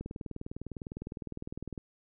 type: click train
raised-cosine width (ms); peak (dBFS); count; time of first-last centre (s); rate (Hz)
3; -26; 36; 0.01-1.778; 19.8
effects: none